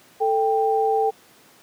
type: tone pair together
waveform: sine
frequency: 442.4 / 788.3 Hz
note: A4 / G5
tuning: +9 / +9 cents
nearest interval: minor seventh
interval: 1000 cents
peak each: -20 dBFS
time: 0.2-1.11 s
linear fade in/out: 20 ms
effects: pink hiss -52 dBFS RMS until 1.62 s + high-pass 200 Hz 12 dB/octave